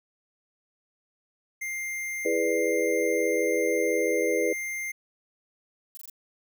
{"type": "tone", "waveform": "square", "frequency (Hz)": 2100, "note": "C7", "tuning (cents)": 6, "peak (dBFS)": -31, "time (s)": [1.61, 4.92], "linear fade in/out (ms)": 10}
{"type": "chord", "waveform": "sine", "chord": "E dominant seventh", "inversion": "none", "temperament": "equal", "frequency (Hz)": [329.6, 415.3, 493.9, 587.3], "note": ["E4", "G#4", "B4", "D5"], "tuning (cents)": [0, 0, 0, 0], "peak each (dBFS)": [-30, -28, -26, -32], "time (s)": [2.25, 4.53], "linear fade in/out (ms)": 5}
{"type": "noise bursts", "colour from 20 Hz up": "violet", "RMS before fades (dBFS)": -42, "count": 4, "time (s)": [5.95, 6.098], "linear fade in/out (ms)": 0, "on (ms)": 22, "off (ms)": 20}
{"effects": []}